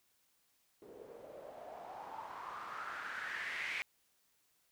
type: noise with low-pass filter sweep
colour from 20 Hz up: blue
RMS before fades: -45 dBFS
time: 0.82-3.82 s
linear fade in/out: 0 ms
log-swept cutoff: 410 to 2300 Hz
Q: 5.3
effects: white hiss -75 dBFS RMS until 4.71 s